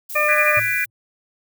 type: noise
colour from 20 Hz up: violet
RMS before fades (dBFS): -31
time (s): 0.09-0.86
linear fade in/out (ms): 10
type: harmonic tone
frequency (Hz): 601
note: D5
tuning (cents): +40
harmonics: 1 / 2 / 3 / 4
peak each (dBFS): -21 / -22 / -24 / -19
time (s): 0.15-0.6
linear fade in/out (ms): 10
type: chord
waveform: sine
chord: G# half-diminished seventh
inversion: third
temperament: just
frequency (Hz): 1495.1 / 1661.2 / 1993.5 / 2392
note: F#6 / G#6 / B6 / D7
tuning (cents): +18 / 0 / +16 / +31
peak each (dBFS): -27 / -25 / -24 / -22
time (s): 0.28-0.85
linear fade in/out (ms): 10
type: tone with exponential decay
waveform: triangle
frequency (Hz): 112.1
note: A2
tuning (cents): +33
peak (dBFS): -24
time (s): 0.57-0.9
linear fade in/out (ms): 0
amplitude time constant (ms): 70
effects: none